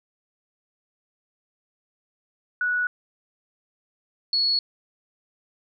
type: tone pair in turn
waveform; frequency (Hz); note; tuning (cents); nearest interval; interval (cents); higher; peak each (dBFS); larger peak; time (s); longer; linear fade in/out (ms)
sine; 1470 / 4370; F#6 / C#8; -12 / -26; octave + perfect fifth; 1886; second; -21 / -19; second; 2.61-2.87 / 4.33-4.59; neither; 2
effects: none